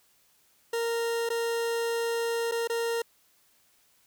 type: tone with dropouts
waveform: 40% pulse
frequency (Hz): 463.9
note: A#4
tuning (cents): -8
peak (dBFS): -26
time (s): 0.73-3.02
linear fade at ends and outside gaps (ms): 5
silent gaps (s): 1.291-1.301 / 2.514-2.519 / 2.675-2.697
effects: white hiss -65 dBFS RMS until 4.06 s